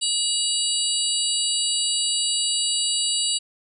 sine tone cluster, 2899 / 3871 / 4624 / 7720 / 9050 Hz, F#7 / B7 / D8 / B8 / C#9, -36 / -35 / -28 / -40 / +35 cents, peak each -27 dBFS, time 0.01-3.39 s, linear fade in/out 20 ms, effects none

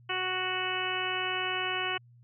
harmonic tone, 370 Hz, F#4, in tune, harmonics 1 / 2 / 3 / 4 / 5 / 6 / 7 / 8, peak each -38 / -38 / -37 / -37 / -39 / -39 / -37 / -35 dBFS, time 0.09-1.98 s, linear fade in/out 10 ms, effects added 120 Hz sine -54 dBFS peak until 2.23 s

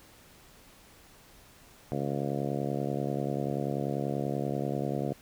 harmonic tone, 70.3 Hz, C#2, 25 cents sharp, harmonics 2 / 3 / 4 / 5 / 6 / 7 / 8 / 9 / 10, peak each -34 / -36 / -37 / -38 / -39 / -39 / -40 / -41 / -41 dBFS, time 1.92-5.13 s, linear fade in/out 0 ms, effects pink hiss -56 dBFS RMS until 5.21 s

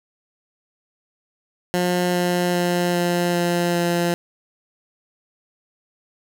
15% pulse tone with pitch steps, 178.4 / 177.27 / 176.15 / 175.03 / 173.92 / 172.82 Hz, F3 / F3 / F3 / F3 / F3 / F3, +37 / +26 / +15 / +4 / -7 / -18 cents, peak -12 dBFS, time 1.74-4.14 s, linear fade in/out 0 ms, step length 400 ms, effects none

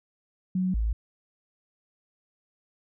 sine tone pair in turn, 184.9 / 54.97 Hz, F#3 / A1, -1 / -1 cents, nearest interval octave + major sixth, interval 2100 cents, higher first, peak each -23 dBFS, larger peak neither, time 0.55-0.74 / 0.74-0.93 s, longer neither, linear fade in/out 5 ms, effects none

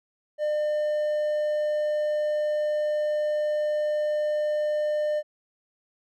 triangle tone, 602 Hz, D5, 43 cents sharp, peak -21 dBFS, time 0.38-5.23 s, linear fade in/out 50 ms, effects none

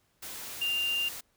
sine tone in noise, 2794 Hz, F7, in tune, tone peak -27 dBFS, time 0.61-1.09 s, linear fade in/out 10 ms, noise white, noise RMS -41 dBFS, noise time 0.22-1.21 s, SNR +11 dB, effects pink hiss -71 dBFS RMS until 1.36 s

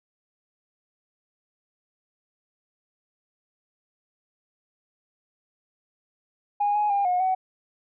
sine tone with pitch steps, 821 / 836 / 803 / 722 / 751 Hz, G#5 / G#5 / G5 / F#5 / F#5, -20 / +11 / +41 / -43 / +26 cents, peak -19 dBFS, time 6.6-7.35 s, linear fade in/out 10 ms, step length 150 ms, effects tanh soft clip ceiling -16 dBFS

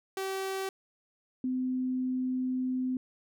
sawtooth / sine tone pair in turn, 384.6 / 255.8 Hz, G4 / C4, -33 / -39 cents, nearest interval perfect fifth, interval 706 cents, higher first, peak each -28 / -28 dBFS, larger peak neither, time 0.17-0.69 / 1.44-2.97 s, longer second, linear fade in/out 2 ms, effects none

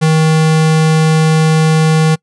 square tone, 158.1 Hz, D#3, 28 cents sharp, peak -8 dBFS, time 0.01-2.16 s, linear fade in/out 20 ms, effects noise-tail reverb RT60 0.1 s tail -26 dB re dry + resampled to 24000 Hz

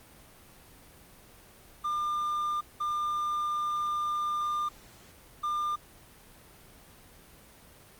triangle tone bursts at uneven times, 1200 Hz, D6, 37 cents sharp, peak -26 dBFS, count 3, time 1.84-2.61 / 2.8-4.69 / 5.43-5.76 s, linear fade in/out 10 ms, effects pink hiss -54 dBFS RMS until 7.99 s + Opus 32 kbps

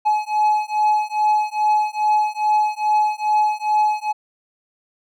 triangle beating tone pair, 848 / 850.4 Hz, G#5 / G#5, +36 / +41 cents, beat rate 2.4 Hz, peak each -17 dBFS, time 0.05-4.13 s, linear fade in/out 20 ms, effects none

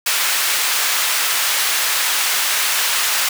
pink high-pass noise, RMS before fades -18 dBFS, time 0.06-3.29 s, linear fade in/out 5 ms, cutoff 1400 Hz, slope 12 dB/octave, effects none

